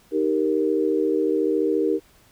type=chord; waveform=sine; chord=Eb major; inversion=none; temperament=equal; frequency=311.1 / 392 / 466.2 Hz; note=Eb4 / G4 / Bb4; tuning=0 / 0 / 0 cents; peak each=-23 / -23 / -23 dBFS; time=0.11-2 s; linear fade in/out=50 ms; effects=pink hiss -56 dBFS RMS until 2.31 s